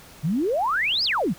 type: exponential two-way sweep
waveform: sine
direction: up then down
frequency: 138.59 to 5240 to 138.59 Hz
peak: -20 dBFS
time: 0.23-1.34 s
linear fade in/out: 20 ms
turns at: 1.04 s
effects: pink hiss -47 dBFS RMS until 1.38 s